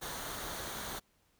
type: noise with comb filter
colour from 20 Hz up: pink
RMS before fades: -41 dBFS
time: 0.01-1 s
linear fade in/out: 20 ms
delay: 0.39 ms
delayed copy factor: -0.5
effects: pink hiss -72 dBFS RMS until 1.39 s